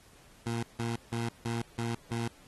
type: tone bursts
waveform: 20% pulse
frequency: 116.54 Hz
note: A#2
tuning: in tune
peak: -26 dBFS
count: 6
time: 0.46-2.28 s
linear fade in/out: 5 ms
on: 170 ms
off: 160 ms
effects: pink hiss -59 dBFS RMS until 2.47 s + AAC 32 kbps